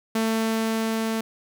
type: tone with level ramp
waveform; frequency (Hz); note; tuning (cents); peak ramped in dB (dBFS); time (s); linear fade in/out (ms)
sawtooth; 223.1; A3; +24; -17 to -20; 0.15-1.21; 5
effects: none